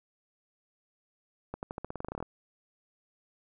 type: accelerating click train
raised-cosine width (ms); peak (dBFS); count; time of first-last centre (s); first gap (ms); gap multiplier
1; -22; 15; 1.54-2.226; 89; 0.9
effects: none